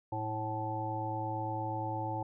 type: harmonic tone with a mistuned harmonic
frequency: 108.8 Hz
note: A2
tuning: 19 cents flat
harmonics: 1 / 3 / 5 / 7 / 8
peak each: -38 / -41 / -43 / -41 / -37 dBFS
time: 0.12-2.23 s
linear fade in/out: 5 ms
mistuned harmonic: 1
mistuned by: +35 cents
effects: none